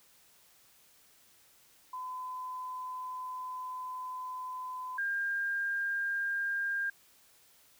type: tone pair in turn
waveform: sine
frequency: 1014 / 1604.1 Hz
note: B5 / G6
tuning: +45 / +39 cents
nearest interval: minor sixth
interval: 794 cents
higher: second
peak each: -37 / -30 dBFS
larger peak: second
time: 1.93-4.98 / 4.98-6.9 s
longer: first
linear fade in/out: 5 ms
effects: white hiss -63 dBFS RMS until 7.79 s